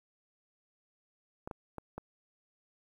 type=clicks; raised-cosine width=1 ms; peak=-26 dBFS; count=4; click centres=1.475 / 1.512 / 1.783 / 1.98 s; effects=10-bit